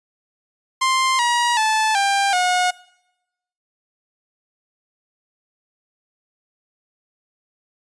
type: tone with pitch steps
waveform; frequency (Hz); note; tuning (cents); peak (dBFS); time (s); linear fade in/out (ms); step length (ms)
sawtooth; 1049 / 956.4 / 872 / 795 / 724.8; C6 / A#5 / A5 / G5 / F#5; +4 / +44 / -16 / +24 / -36; -12; 0.81-2.71; 10; 380
effects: noise-tail reverb RT60 0.9 s tail -22 dB re dry + resampled to 22050 Hz